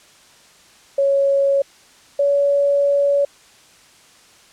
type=tone pair in turn; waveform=sine; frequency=554.4 / 566 Hz; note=C#5 / C#5; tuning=0 / +36 cents; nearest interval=unison; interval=36 cents; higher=second; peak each=-13 dBFS; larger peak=neither; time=0.98-1.62 / 2.19-3.25 s; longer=second; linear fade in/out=5 ms; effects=white hiss -49 dBFS RMS until 4.52 s + low-pass 8000 Hz 12 dB/octave